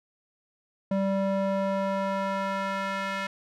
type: tone with band-pass filter sweep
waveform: square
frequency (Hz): 194.8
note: G3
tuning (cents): -11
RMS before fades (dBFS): -28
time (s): 0.91-3.27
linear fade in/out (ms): 5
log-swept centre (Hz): 420 to 1800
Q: 1.2
effects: none